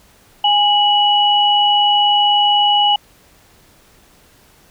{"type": "tone pair together", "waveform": "sine", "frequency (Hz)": [824, 2936], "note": ["G#5", "F#7"], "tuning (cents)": [-14, -14], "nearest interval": "octave + minor seventh", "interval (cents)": 2200, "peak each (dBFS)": -13, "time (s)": [0.44, 2.96], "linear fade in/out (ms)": 5, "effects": ["pink hiss -50 dBFS RMS until 4.7 s"]}